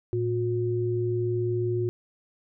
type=tone pair together; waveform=sine; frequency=113.4 / 359.6 Hz; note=A#2 / F#4; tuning=-47 / -49 cents; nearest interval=octave + minor sixth; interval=1998 cents; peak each=-27 / -26 dBFS; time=0.13-1.89 s; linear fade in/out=0 ms; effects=none